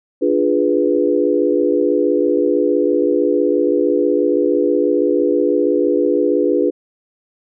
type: chord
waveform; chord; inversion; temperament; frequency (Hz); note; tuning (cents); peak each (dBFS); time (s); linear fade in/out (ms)
sine; D diminished seventh; none; equal; 293.7 / 349.2 / 415.3 / 493.9; D4 / F4 / Ab4 / Cb5; 0 / 0 / 0 / 0; -18; 0.21-6.71; 20
effects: none